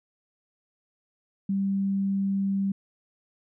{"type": "tone", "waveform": "sine", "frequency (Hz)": 196, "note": "G3", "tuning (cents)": 0, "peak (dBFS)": -23, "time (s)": [1.49, 2.72], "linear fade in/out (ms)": 5, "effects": []}